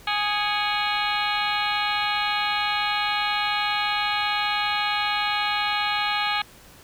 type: harmonic tone with a mistuned harmonic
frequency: 414.8 Hz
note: G#4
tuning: 2 cents flat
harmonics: 2 / 3 / 4 / 5 / 6 / 7 / 8 / 9 / 10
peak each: -27 / -29 / -30 / -31 / -32 / -32 / -33 / -34 / -34 dBFS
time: 0.07-6.42 s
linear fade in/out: 5 ms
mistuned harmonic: 5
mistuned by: +120 cents
effects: pink hiss -49 dBFS RMS until 6.83 s